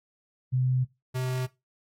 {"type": "tone pair in turn", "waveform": ["sine", "square"], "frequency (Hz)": [128.1, 128.1], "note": ["C3", "C3"], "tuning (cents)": [-36, -36], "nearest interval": "unison", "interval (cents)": 0, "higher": "neither", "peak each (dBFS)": [-22, -28], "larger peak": "first", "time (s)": [[0.52, 0.85], [1.14, 1.47]], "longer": "neither", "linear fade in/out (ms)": 20, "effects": ["noise-tail reverb RT60 0.2 s tail -17 dB re dry", "AAC 48 kbps"]}